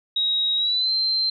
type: tone with pitch glide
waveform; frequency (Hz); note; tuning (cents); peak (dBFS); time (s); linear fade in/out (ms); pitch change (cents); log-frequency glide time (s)
sine; 3805 to 4125; A#7 to C8; +35 to -25; -19; 0.16-1.3; 5; +140; 0.56-0.92
effects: none